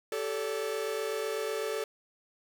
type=chord; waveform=45% pulse; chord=G suspended second; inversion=none; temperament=equal with one note detuned; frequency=392 / 440 / 573.3 Hz; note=G4 / A4 / D5; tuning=0 / 0 / -42 cents; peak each=-38 / -33 / -38 dBFS; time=0.12-1.84 s; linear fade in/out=2 ms; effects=none